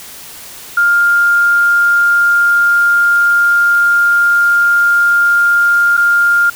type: tone with dropouts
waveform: sine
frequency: 1404 Hz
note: F6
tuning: 9 cents sharp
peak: -7 dBFS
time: 0.77-6.5 s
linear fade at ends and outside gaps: 5 ms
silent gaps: 5.969-5.975 s
effects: white hiss -32 dBFS RMS until 6.55 s